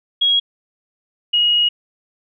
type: tone pair in turn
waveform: sine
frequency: 3302 / 2888 Hz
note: G#7 / F#7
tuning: -11 / -43 cents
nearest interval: major second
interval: 232 cents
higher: first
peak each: -12 dBFS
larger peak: neither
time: 0.21-0.4 / 1.33-1.69 s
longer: second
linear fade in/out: 10 ms
effects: none